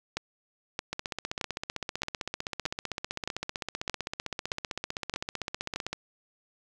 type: two click trains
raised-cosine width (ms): 0.2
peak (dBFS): -13 / -15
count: 10 / 79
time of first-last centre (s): 0.17-5.76 / 0.93-5.93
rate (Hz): 1.61 / 15.6
effects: none